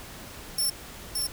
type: tone with echo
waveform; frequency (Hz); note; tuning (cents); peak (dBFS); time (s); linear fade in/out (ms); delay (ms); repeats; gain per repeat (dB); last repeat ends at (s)
15% pulse; 5410; E8; +44; -18; 0.58-0.7; 5; 570; 1; -3; 1.27
effects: added 60 Hz sine -53 dBFS peak until 1.32 s + pink hiss -43 dBFS RMS until 1.32 s